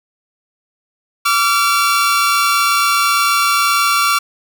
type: tone pair together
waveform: sawtooth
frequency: 1153.7 / 1372 Hz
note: D6 / F6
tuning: -31 / -31 cents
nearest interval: minor third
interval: 300 cents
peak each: -11 dBFS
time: 1.25-4.19 s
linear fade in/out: 10 ms
effects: none